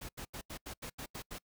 pink noise bursts, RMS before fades -44 dBFS, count 9, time 0.01-1.386 s, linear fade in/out 10 ms, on 80 ms, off 82 ms, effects noise-tail reverb RT60 0.1 s tail -26 dB re dry

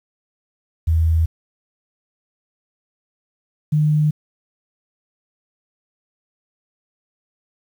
sine tone pair in turn, 81.2 / 151.61 Hz, E2 / D#3, -26 / -45 cents, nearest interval major seventh, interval 1081 cents, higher second, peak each -13 dBFS, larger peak neither, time 0.87-1.26 / 3.72-4.11 s, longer neither, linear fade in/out 10 ms, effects 8-bit

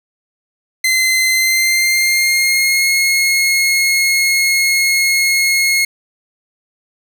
sawtooth tone with pitch glide, 2062 to 2162 Hz, C7 to C#7, -26 to -44 cents, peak -8 dBFS, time 0.84-5.85 s, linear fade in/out 5 ms, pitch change +82 cents, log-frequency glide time 1.3-2.88 s, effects none

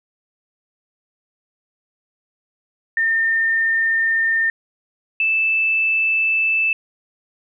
sine tone pair in turn, 1812 / 2636 Hz, A#6 / E7, -50 / -1 cents, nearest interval tritone, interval 649 cents, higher second, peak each -15 dBFS, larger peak neither, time 2.97-4.5 / 5.2-6.73 s, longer neither, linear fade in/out 2 ms, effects none

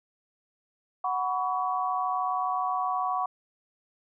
sine chord, F# suspended fourth, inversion none, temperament equal with one note detuned, 740 / 987.8 / 1126.8 Hz, F#5 / B5 / C#6, 0 / 0 / +28 cents, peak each -29 / -33 / -29 dBFS, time 1.04-3.26 s, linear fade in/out 5 ms, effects none

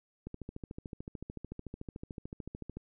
click train, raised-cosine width 3 ms, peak -28 dBFS, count 35, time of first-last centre 0.27-2.77 s, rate 13.6 Hz, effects none

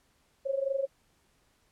sine tone with amplitude modulation, 544 Hz, C#5, 33 cents flat, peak -24 dBFS, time 0.45-0.87 s, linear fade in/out 20 ms, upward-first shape sine, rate 23.7 Hz, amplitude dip 80%, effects pink hiss -69 dBFS RMS until 1.71 s + low-pass 12000 Hz 12 dB/octave

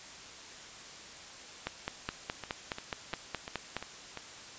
two click trains, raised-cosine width 0.3 ms, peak -23 / -17 dBFS, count 7 / 11, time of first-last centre 2.09-4.173 / 1.67-3.766 s, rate 2.88 / 4.77 Hz, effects white hiss -48 dBFS RMS until 4.58 s + resampled to 16000 Hz

